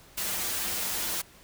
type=noise with comb filter; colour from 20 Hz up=white; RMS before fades=-31 dBFS; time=0.17-1.22 s; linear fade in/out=10 ms; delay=7.3 ms; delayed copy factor=-0.75; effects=pink hiss -54 dBFS RMS until 1.43 s